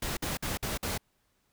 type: noise bursts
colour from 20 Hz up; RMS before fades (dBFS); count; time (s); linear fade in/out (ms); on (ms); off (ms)
pink; -33; 5; 0.02-0.978; 5; 150; 52
effects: pink hiss -73 dBFS RMS until 1.52 s